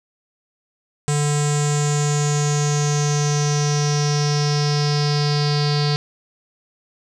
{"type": "tone with low-pass filter sweep", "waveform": "square", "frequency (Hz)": 146.83, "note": "D3", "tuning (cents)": 0, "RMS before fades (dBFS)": -19, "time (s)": [1.08, 5.96], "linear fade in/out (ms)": 0, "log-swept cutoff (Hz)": [7900, 4600], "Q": 7.3, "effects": []}